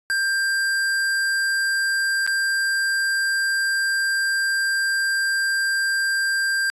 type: tone with dropouts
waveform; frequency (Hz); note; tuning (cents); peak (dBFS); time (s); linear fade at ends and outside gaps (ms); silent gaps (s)
square; 1587; G6; +21; -20; 0.1-6.7; 0; 2.265-2.275
effects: resampled to 24000 Hz